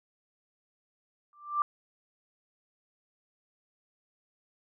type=tone with exponential growth; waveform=sine; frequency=1180 Hz; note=D6; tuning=8 cents sharp; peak=-21 dBFS; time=1.33-1.62 s; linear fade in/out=1 ms; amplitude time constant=63 ms; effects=none